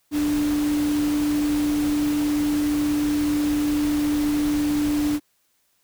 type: tone in noise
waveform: sine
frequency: 295.5 Hz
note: D4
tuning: 11 cents sharp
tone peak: -19 dBFS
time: 0.11-5.2 s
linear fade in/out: 50 ms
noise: pink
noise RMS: -33 dBFS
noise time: 0.11-5.2 s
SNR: +11 dB
effects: white hiss -67 dBFS RMS until 5.83 s